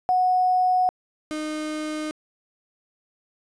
sine / 35% pulse tone pair in turn, 735 / 307.2 Hz, F#5 / D#4, -12 / -22 cents, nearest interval octave + minor third, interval 1510 cents, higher first, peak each -17 / -25 dBFS, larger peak first, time 0.09-0.89 / 1.31-2.11 s, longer neither, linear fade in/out 0 ms, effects resampled to 22050 Hz + 8-bit

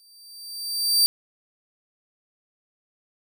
sawtooth tone with exponential growth, 4661 Hz, D8, 14 cents flat, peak -11 dBFS, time 0-1.06 s, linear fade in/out 0 ms, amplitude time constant 230 ms, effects none

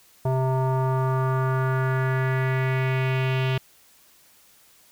square tone with low-pass filter sweep, 130.81 Hz, C3, in tune, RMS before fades -23 dBFS, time 0.25-3.58 s, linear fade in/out 5 ms, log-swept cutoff 790 to 3000 Hz, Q 3, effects white hiss -56 dBFS RMS until 4.91 s

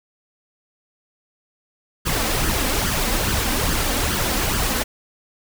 pink noise with flanger, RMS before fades -21 dBFS, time 2.05-4.84 s, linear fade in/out 20 ms, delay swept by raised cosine 0.63 to 3.93 ms, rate 2.4 Hz, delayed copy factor +0.6, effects none

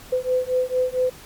sine beating tone pair, 505 / 509.4 Hz, B4 / C5, +39 / -46 cents, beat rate 4.4 Hz, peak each -22 dBFS, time 0.12-1.1 s, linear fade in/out 10 ms, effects pink hiss -44 dBFS RMS until 1.25 s + MP3 96 kbps

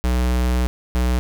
square tone pair in turn, 61.74 / 61.74 Hz, B1 / B1, 0 / 0 cents, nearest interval unison, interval 0 cents, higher neither, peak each -17 dBFS, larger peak neither, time 0.04-0.67 / 0.95-1.19 s, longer first, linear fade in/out 0 ms, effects none

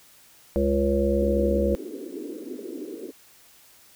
harmonic tone, 69.3 Hz, C#2, in tune, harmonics 1 / 3 / 5 / 7 / 8, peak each -26 / -26 / -26 / -26 / -26 dBFS, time 0.56-1.75 s, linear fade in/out 0 ms
white band-pass noise, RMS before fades -36 dBFS, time 1.2-3.12 s, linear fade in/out 20 ms, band 260 to 430 Hz, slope 48 dB/octave
effects white hiss -54 dBFS RMS until 3.95 s

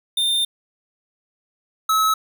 square tone pair in turn, 3614 / 1292.6 Hz, A7 / E6, +46 / -34 cents, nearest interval octave + tritone, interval 1780 cents, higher first, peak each -18 / -16 dBFS, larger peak second, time 0.17-0.45 / 1.89-2.14 s, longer first, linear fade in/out 5 ms, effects none

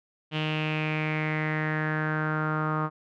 sawtooth tone with low-pass filter sweep, 154.8 Hz, D#3, 9 cents flat, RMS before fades -28 dBFS, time 0.31-2.9 s, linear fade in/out 50 ms, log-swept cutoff 3000 to 1200 Hz, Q 5.7, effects none

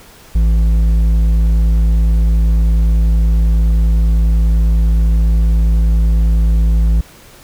sine tone with hard clipping, 55 Hz, A1, in tune, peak -10 dBFS, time 0.35-7.01 s, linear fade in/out 5 ms, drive 6 dB, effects pink hiss -41 dBFS RMS until 7.43 s

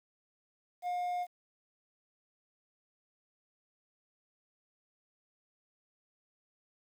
triangle tone with quantisation, 714 Hz, F5, 38 cents sharp, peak -30 dBFS, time 0.82-1.27 s, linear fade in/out 50 ms, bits 10, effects none

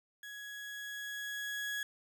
35% pulse tone with level ramp, 1670 Hz, G#6, 9 cents sharp, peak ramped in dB -43 to -33 dBFS, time 0.23-1.83 s, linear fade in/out 2 ms, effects none

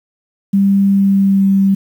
sine tone with pitch glide, 197.4 to 195.13 Hz, G3 to G3, +12 to -8 cents, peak -8 dBFS, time 0.53-1.75 s, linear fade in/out 10 ms, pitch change -20 cents, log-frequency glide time 0.9-1.42 s, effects 7-bit

